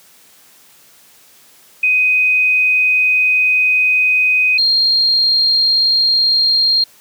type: tone pair in turn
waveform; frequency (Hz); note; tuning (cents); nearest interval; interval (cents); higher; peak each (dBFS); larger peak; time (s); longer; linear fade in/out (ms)
sine; 2505 / 4213; D#7 / C8; +11 / +11; major sixth; 900; second; -10; neither; 1.83-4.58 / 4.58-6.84; first; 5
effects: white hiss -47 dBFS RMS until 7 s + high-pass 100 Hz 12 dB/octave